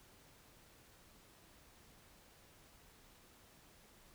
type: silence
effects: pink hiss -64 dBFS RMS until 4.14 s